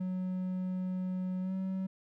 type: tone with pitch glide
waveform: triangle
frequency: 184.5 to 189.36 Hz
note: F#3 to F#3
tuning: -5 to +40 cents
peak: -30 dBFS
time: 0-1.87 s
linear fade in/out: 10 ms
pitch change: +45 cents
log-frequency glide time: 1.41-1.53 s
effects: none